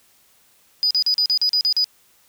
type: tone bursts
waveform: sine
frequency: 4952 Hz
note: D#8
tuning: 9 cents flat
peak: -14 dBFS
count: 9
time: 0.83-1.843 s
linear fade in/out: 0 ms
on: 77 ms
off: 40 ms
effects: tanh soft clip ceiling -11 dBFS + white hiss -57 dBFS RMS until 2.28 s